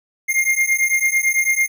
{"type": "beating tone pair", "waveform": "square", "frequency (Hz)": [2116, 2125], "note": ["C7", "C7"], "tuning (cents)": [19, 26], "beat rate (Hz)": 9, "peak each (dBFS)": -19, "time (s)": [0.28, 1.68], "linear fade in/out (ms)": 20, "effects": []}